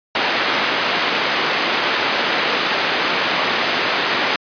white band-pass noise, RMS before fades -19 dBFS, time 0.15-4.36 s, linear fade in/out 2 ms, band 250 to 2800 Hz, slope 12 dB/octave, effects resampled to 11025 Hz

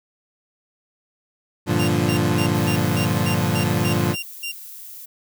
25% pulse chord, G minor seventh, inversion none, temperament equal, 98 / 116.54 / 146.83 / 174.61 Hz, G2 / Bb2 / D3 / F3, 0 / 0 / 0 / 0 cents, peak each -20 dBFS, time 1.66-4.16 s, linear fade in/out 50 ms
sawtooth tone bursts, 2779 Hz, F7, 9 cents flat, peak -23 dBFS, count 10, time 1.79-4.52 s, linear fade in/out 10 ms, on 93 ms, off 200 ms
violet noise, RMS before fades -38 dBFS, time 2.54-5.06 s, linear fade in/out 10 ms
effects none

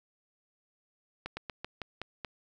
slowing click train, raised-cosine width 0.3 ms, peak -21 dBFS, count 7, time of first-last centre 1.26-2.248 s, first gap 110 ms, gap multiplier 1.16, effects none

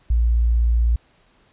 sine tone, 58 Hz, A#1, 8 cents flat, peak -14 dBFS, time 0.1-0.96 s, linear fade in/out 5 ms, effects pink hiss -58 dBFS RMS until 1.52 s + resampled to 8000 Hz

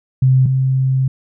sine tone pair in turn, 130.5 / 131.94 Hz, C3 / C3, -4 / +15 cents, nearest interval unison, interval 19 cents, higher second, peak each -8 / -12 dBFS, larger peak first, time 0.22-0.46 / 0.46-1.08 s, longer second, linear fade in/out 5 ms, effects none

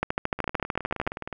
two click trains, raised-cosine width 0.5 ms, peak -9 / -18 dBFS, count 15 / 19, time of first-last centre 0.03-1.075 / 0.39-1.328 s, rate 13.4 / 19.2 Hz, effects none

